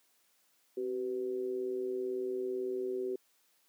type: tone with amplitude modulation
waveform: sine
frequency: 380 Hz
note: F#4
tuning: 46 cents sharp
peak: -29 dBFS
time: 0.77-3.16 s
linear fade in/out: 5 ms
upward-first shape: sine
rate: 118 Hz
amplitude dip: 70%
effects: white hiss -71 dBFS RMS until 3.68 s + high-pass 200 Hz 12 dB/octave